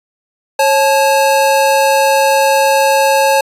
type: tone pair together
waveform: square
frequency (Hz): 546 / 866.7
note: C#5 / A5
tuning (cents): -26 / -26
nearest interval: minor sixth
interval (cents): 800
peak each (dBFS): -12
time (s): 0.59-3.41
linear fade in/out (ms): 5
effects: resampled to 32000 Hz